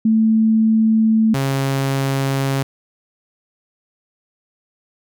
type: tone pair in turn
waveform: sine / sawtooth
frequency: 221 / 136.12 Hz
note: A3 / C#3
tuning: +8 / -31 cents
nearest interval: minor sixth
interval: 839 cents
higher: first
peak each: -11 / -13 dBFS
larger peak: first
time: 0.05-1.34 / 1.34-2.63 s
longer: neither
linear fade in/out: 5 ms
effects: none